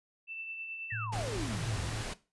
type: tone with tremolo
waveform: sine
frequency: 2662 Hz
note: E7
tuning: 16 cents sharp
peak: -36 dBFS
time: 0.27-1.08 s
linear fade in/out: 50 ms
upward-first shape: triangle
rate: 9.4 Hz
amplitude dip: 35%
type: exponential sweep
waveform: sine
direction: down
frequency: 1975.5 to 55.8 Hz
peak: -37 dBFS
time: 0.9-1.9 s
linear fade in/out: 10 ms
type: tone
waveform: sine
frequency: 110 Hz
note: A2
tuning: in tune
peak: -37 dBFS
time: 0.92-2.03 s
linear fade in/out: 5 ms
type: low-pass noise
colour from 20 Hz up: pink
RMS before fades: -39 dBFS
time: 1.12-2.14 s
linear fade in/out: 10 ms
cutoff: 9600 Hz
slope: 12 dB/octave
effects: noise-tail reverb RT60 0.3 s tail -17 dB re dry + resampled to 24000 Hz